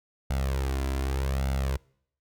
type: tone with flanger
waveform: sawtooth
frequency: 67 Hz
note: C2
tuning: 42 cents sharp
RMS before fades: -28 dBFS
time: 0.3-1.77 s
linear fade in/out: 5 ms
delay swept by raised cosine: 1.4 to 3 ms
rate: 0.84 Hz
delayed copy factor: +0.65
effects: noise-tail reverb RT60 0.7 s tail -26 dB re dry